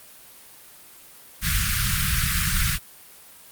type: band-stop noise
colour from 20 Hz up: pink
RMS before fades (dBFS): -22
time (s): 1.41-2.79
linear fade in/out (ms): 50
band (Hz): 180 to 1300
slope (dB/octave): 48
effects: white hiss -47 dBFS RMS until 3.51 s + Opus 32 kbps